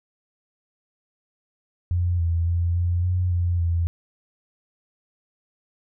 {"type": "tone with pitch steps", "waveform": "sine", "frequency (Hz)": [88, 84.1, 85.9, 87.4, 90.4, 87.5, 84.9], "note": ["F2", "E2", "F2", "F2", "F#2", "F2", "F2"], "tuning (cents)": [14, 35, -28, 2, -40, 4, -48], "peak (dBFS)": -19, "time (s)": [1.91, 3.87], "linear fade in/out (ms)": 0, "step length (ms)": 280, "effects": []}